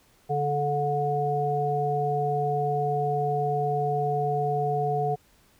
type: harmonic tone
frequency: 145.3 Hz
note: D3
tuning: 18 cents flat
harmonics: 1 / 3 / 5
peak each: -29 / -28 / -26 dBFS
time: 0.29-5.16 s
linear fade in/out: 20 ms
effects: pink hiss -61 dBFS RMS until 5.59 s